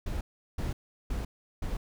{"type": "noise bursts", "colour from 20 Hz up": "brown", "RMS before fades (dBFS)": -32, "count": 4, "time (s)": [0.06, 1.77], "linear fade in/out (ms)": 5, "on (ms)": 150, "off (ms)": 370, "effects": []}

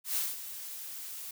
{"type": "noise with ADSR envelope", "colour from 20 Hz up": "blue", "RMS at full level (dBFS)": -30, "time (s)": [0.04, 1.31], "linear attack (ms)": 120, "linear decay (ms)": 200, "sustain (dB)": -12, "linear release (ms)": 4, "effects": []}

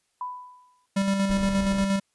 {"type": "tone with exponential decay", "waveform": "sine", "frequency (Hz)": 995, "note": "B5", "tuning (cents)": 13, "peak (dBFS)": -27, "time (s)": [0.21, 0.86], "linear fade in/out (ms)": 2, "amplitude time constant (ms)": 140}
{"type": "tone with tremolo", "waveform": "square", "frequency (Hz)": 196, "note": "G3", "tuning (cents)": 0, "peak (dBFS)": -21, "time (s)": [0.96, 2], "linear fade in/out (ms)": 10, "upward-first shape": "square", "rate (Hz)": 8.5, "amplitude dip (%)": 35}
{"type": "noise", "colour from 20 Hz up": "brown", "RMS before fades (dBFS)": -34, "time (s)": [1.29, 1.85], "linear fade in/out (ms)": 0}
{"effects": ["white hiss -72 dBFS RMS until 2.14 s", "resampled to 24000 Hz"]}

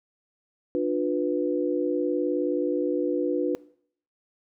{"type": "chord", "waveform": "sine", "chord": "B diminished", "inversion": "first", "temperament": "just", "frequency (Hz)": [296.3, 355.6, 493.9], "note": ["D4", "F4", "B4"], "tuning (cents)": [15, 31, 0], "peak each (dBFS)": -27, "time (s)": [0.75, 3.55], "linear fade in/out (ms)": 0, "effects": ["noise-tail reverb RT60 0.6 s tail -21 dB re dry"]}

